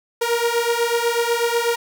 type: beating tone pair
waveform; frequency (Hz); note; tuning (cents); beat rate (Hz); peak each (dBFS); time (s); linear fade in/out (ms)
sawtooth; 466.2 / 474.3; A#4 / A#4; 0 / +30; 8.1; -17; 0.21-1.76; 10
effects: none